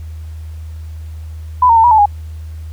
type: tone with pitch steps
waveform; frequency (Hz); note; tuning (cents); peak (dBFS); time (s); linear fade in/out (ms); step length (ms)
sine; 998 / 920 / 899 / 964 / 872 / 822; B5 / A#5 / A5 / B5 / A5 / G#5; +18 / -23 / +37 / -42 / -16 / -18; -5; 1.62-2.058; 5; 73
effects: added 79 Hz sine -25 dBFS peak until 2.72 s + pink hiss -49 dBFS RMS until 2.72 s